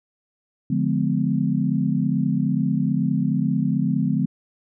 sine chord, D diminished seventh, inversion none, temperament just, 146.83 / 176.2 / 211.4 / 253.7 Hz, D3 / F3 / Ab3 / Cb4, 0 / +16 / +31 / +47 cents, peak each -24 dBFS, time 0.7-4.26 s, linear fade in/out 5 ms, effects none

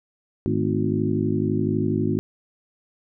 harmonic tone with a mistuned harmonic, 52 Hz, G#1, 3 cents sharp, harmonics 2 / 3 / 4 / 5 / 6 / 7, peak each -27 / -27 / -27 / -27 / -27 / -27 dBFS, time 0.46-2.19 s, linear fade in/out 0 ms, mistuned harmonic 4, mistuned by +86 cents, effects none

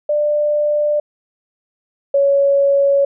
sine tone pair in turn, 594 / 558.6 Hz, D5 / C#5, +20 / +13 cents, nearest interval minor second, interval 107 cents, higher first, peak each -13 / -10 dBFS, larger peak second, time 0.09-1 / 2.14-3.05 s, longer neither, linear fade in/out 5 ms, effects none

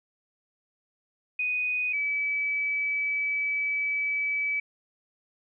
sine tone pair in turn, 2489 / 2294 Hz, D#7 / D7, 0 / -41 cents, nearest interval minor second, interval 141 cents, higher first, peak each -25 dBFS, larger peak neither, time 1.39-1.93 / 1.93-4.6 s, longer second, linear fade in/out 5 ms, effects none

